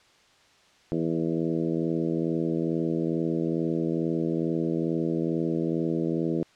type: harmonic tone with a mistuned harmonic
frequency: 82.3 Hz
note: E2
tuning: 2 cents flat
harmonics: 2 / 3 / 4 / 5 / 6 / 7 / 8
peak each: -30 / -31 / -28 / -33 / -35 / -41 / -44 dBFS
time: 0.92-6.43 s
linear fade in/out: 0 ms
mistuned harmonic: 7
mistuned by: +18 cents
effects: white hiss -59 dBFS RMS until 6.55 s + low-pass 5000 Hz 12 dB/octave